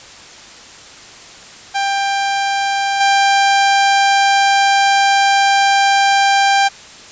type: tone with level steps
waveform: sawtooth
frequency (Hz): 792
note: G5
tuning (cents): +18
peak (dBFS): -11 / -6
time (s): 1.74-6.69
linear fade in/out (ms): 20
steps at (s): 3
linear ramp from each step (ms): 10
effects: white hiss -37 dBFS RMS until 7.11 s + resampled to 16000 Hz